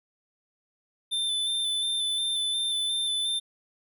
square tone with vibrato, 3545 Hz, A7, 12 cents sharp, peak -26 dBFS, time 1.11-3.4 s, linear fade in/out 20 ms, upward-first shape square, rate 2.8 Hz, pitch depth 17 cents each way, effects none

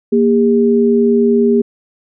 sine tone pair together, 234.2 / 404.7 Hz, A#3 / G#4, +8 / -45 cents, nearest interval major sixth, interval 947 cents, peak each -11 dBFS, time 0.12-1.62 s, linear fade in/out 10 ms, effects none

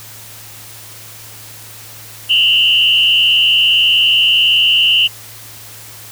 sine tone with frequency modulation, 2901 Hz, F#7, 35 cents flat, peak -8 dBFS, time 2.29-5.08 s, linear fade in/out 20 ms, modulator 81.7 Hz, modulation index 2, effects added 109 Hz sine -41 dBFS peak until 6.11 s + white hiss -35 dBFS RMS until 6.11 s

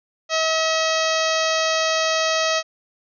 harmonic tone, 641 Hz, E5, 49 cents flat, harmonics 1 / 2 / 3 / 4 / 5 / 6 / 7 / 8 / 9 / 10, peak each -22 / -25 / -27 / -28 / -29 / -30 / -30 / -31 / -32 / -32 dBFS, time 0.29-2.63 s, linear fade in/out 50 ms, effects none

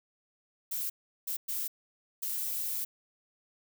violet noise bursts at uneven times, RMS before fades -34 dBFS, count 4, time 0.71-0.9 / 1.27-1.37 / 1.48-1.68 / 2.22-2.85 s, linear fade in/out 10 ms, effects none

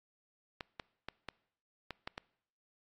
clicks, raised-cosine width 0.3 ms, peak -24 dBFS, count 7, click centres 0.608 / 0.798 / 1.086 / 1.287 / 1.907 / 2.075 / 2.179 s, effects noise-tail reverb RT60 0.7 s tail -24 dB re dry + AAC 32 kbps

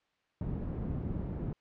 white low-pass noise, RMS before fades -36 dBFS, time 0.41-1.53 s, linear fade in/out 2 ms, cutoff 190 Hz, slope 12 dB/octave, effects white hiss -75 dBFS RMS until 1.6 s + low-pass 3000 Hz 12 dB/octave

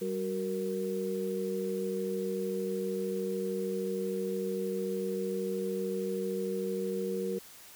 sine tone cluster, 193 / 373 / 466.2 Hz, G3 / F#4 / A#4, -27 / +14 / 0 cents, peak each -36 / -35 / -34 dBFS, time 0.01-7.39 s, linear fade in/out 10 ms, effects white hiss -52 dBFS RMS until 7.75 s

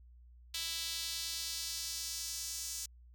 sawtooth tone with high-pass filter sweep, 329.6 Hz, E4, in tune, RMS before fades -40 dBFS, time 0.54-2.86 s, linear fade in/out 5 ms, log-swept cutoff 3700 to 6300 Hz, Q 1.9, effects added 60 Hz sine -55 dBFS peak until 3.14 s

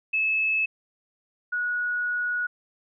sine tone pair in turn, 2600 / 1459.2 Hz, E7 / F#6, -24 / -24 cents, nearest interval minor seventh, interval 1000 cents, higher first, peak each -21 / -24 dBFS, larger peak first, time 0.13-0.66 / 1.52-2.47 s, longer second, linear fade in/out 10 ms, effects none

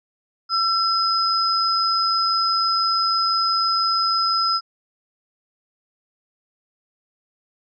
sine tone pair together, 1337 / 5048 Hz, E6 / D#8, +24 / +24 cents, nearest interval octave + major seventh, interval 2300 cents, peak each -20 dBFS, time 0.49-4.61 s, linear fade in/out 50 ms, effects none

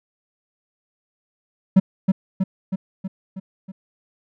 triangle tone with echo, 190 Hz, F#3, 46 cents sharp, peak -6 dBFS, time 1.76-1.8 s, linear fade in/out 10 ms, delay 320 ms, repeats 6, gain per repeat -4 dB, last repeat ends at 3.72 s, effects none

